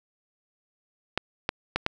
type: clicks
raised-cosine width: 0.3 ms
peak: -8 dBFS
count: 4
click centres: 1.176 / 1.491 / 1.76 / 1.864 s
effects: none